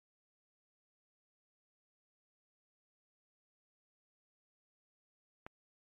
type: click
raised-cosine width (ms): 0.5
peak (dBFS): -30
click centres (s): 5.465
effects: MP3 48 kbps